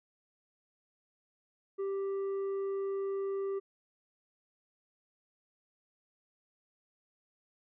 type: tone with tanh clipping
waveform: sine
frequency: 392 Hz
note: G4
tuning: in tune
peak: -33 dBFS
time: 1.78-3.6 s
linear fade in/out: 20 ms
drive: 5 dB
effects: none